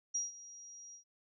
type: tone with ADSR envelope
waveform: sine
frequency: 5720 Hz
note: F8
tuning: 41 cents sharp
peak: -31 dBFS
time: 0.14-1.04 s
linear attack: 13 ms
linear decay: 160 ms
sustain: -18 dB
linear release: 100 ms
effects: none